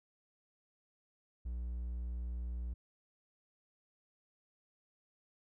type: tone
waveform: triangle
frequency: 60 Hz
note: B1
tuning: 49 cents flat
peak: -35 dBFS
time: 1.45-2.74 s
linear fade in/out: 10 ms
effects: none